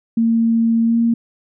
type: tone with pitch glide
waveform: sine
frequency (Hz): 228.6 to 231.9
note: A#3 to A#3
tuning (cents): -34 to -9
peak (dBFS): -12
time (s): 0.17-1.14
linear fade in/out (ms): 5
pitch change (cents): +25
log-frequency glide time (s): 0.84-0.97
effects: none